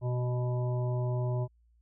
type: harmonic tone with a mistuned harmonic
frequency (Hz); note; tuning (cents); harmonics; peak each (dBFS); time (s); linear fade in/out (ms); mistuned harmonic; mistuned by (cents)
123.47; B2; 0; 1 / 3 / 5 / 7 / 8; -28 / -39 / -39 / -47 / -47; 0.01-1.48; 50; 3; +18
effects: added 58 Hz sine -62 dBFS peak until 1.81 s